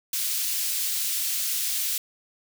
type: high-pass noise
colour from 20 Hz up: white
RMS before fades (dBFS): -27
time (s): 0.13-1.98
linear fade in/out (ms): 2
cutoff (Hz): 3000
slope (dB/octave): 12
effects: none